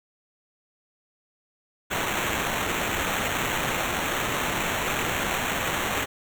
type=noise with sample-and-hold; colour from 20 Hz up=blue; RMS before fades=-27 dBFS; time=1.9-6.06 s; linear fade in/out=20 ms; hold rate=4900 Hz; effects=none